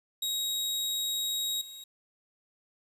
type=tone with level steps; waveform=sawtooth; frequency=3797 Hz; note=A#7; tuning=31 cents sharp; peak=-26 / -40 dBFS; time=0.22-1.84 s; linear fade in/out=5 ms; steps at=1.61 s; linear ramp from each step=5 ms; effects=resampled to 32000 Hz + 10-bit